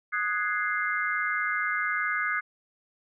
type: chord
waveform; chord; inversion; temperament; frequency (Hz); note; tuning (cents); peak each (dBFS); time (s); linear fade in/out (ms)
sine; Ab dominant seventh; second; equal; 1244.5 / 1480 / 1661.2 / 2093; Eb6 / Gb6 / Ab6 / C7; 0 / 0 / 0 / 0; -31; 0.12-2.41; 20
effects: none